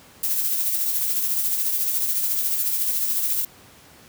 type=noise with tremolo; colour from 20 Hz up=violet; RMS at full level=-21 dBFS; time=0.23-3.45 s; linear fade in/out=5 ms; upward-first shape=triangle; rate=14 Hz; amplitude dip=45%; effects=pink hiss -49 dBFS RMS until 4.08 s + high-pass 80 Hz 12 dB/octave